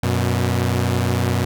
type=tone pair together; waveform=sawtooth; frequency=92.47 / 121.3 Hz; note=F#2 / B2; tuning=-1 / -31 cents; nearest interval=perfect fourth; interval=470 cents; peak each=-16 dBFS; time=0.03-1.45 s; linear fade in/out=5 ms; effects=none